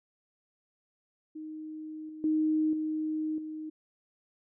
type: tone with level steps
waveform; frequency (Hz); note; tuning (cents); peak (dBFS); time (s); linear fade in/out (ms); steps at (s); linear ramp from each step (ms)
sine; 311.1; D#4; 0; -38 / -41 / -24 / -29 / -36; 1.35-3.7; 10; 2.09 / 2.24 / 2.73 / 3.38; 2
effects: none